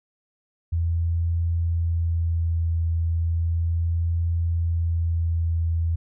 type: tone with vibrato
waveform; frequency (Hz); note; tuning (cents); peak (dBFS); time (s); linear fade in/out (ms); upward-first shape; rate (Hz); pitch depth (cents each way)
sine; 83.6; E2; +25; -20; 0.72-5.96; 10; triangle; 0.35; 16
effects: none